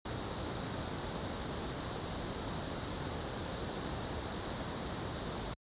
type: noise with comb filter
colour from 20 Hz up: pink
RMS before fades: -38 dBFS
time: 0.05-5.54 s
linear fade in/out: 5 ms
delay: 0.2 ms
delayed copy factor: +0.55
effects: high-pass 60 Hz 12 dB/octave + resampled to 8000 Hz